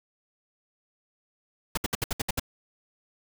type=noise bursts; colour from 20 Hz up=pink; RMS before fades=-27 dBFS; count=8; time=1.75-2.397 s; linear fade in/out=5 ms; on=24 ms; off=65 ms; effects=none